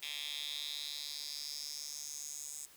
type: tone with high-pass filter sweep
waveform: 10% pulse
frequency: 146.83 Hz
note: D3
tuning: in tune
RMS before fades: -43 dBFS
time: 0.02-2.66 s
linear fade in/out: 10 ms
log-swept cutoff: 3000 to 7500 Hz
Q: 4.4
effects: white hiss -60 dBFS RMS until 2.76 s